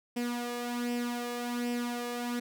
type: tone with flanger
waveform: sawtooth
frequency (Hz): 241.3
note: B3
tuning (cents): -40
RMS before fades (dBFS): -34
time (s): 0.16-2.4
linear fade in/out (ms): 10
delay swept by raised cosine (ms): 0.37 to 1.77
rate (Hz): 1.3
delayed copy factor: +0.6
effects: none